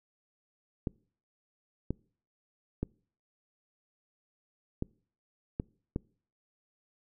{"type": "clicks", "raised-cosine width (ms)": 3, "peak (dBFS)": -18, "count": 6, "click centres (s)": [0.872, 1.906, 2.83, 4.824, 5.599, 5.961], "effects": ["noise-tail reverb RT60 0.5 s tail -26 dB re dry"]}